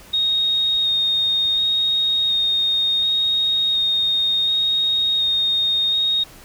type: tone with vibrato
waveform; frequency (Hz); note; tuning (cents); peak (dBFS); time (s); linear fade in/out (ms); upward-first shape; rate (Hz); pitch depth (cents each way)
sine; 3717; A#7; -6; -16; 0.13-6.24; 10; square; 0.69; 8
effects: pink hiss -44 dBFS RMS until 6.44 s